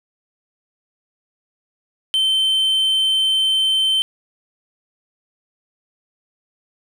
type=tone; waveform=triangle; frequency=3095 Hz; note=G7; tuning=23 cents flat; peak=-13 dBFS; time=2.14-4.02 s; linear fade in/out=0 ms; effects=none